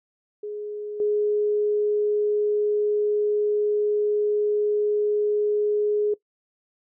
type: tone with level steps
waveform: sine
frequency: 418 Hz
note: G#4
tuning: 11 cents sharp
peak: -29 / -19 dBFS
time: 0.43-6.14 s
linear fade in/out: 5 ms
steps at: 1 s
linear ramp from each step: 2 ms
effects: noise-tail reverb RT60 0.1 s tail -19 dB re dry